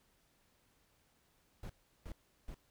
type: noise bursts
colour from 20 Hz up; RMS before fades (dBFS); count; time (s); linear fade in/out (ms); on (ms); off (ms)
brown; -45; 3; 1.63-2.545; 2; 65; 360
effects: pink hiss -73 dBFS RMS until 2.7 s